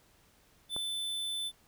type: tone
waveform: square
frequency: 3520 Hz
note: A7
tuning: in tune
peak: -34 dBFS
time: 0.69-1.52 s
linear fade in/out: 50 ms
type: click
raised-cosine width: 1 ms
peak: -27 dBFS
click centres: 0.764 s
effects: pink hiss -65 dBFS RMS until 1.67 s